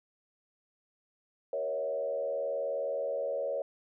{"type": "tone with frequency modulation", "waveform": "sine", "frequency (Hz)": 554, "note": "C#5", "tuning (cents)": -1, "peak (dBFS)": -30, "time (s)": [1.53, 3.62], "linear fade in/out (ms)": 2, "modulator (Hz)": 79.1, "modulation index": 0.99, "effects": []}